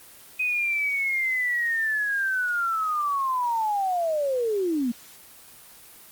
sine linear sweep, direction down, 2517 to 225.6 Hz, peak -22 dBFS, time 0.39-4.92 s, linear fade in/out 10 ms, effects white hiss -48 dBFS RMS until 6.11 s + Opus 24 kbps

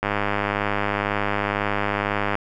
click train, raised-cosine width 0.5 ms, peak -7 dBFS, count 238, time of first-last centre 0.03-2.354 s, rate 102 Hz, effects none

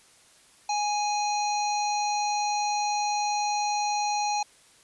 harmonic tone, 830 Hz, G#5, 1 cent flat, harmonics 1 / 3 / 5 / 7 / 8, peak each -25 / -36 / -35 / -38 / -39 dBFS, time 0.69-4.43 s, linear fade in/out 5 ms, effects white hiss -57 dBFS RMS until 4.83 s + resampled to 24000 Hz

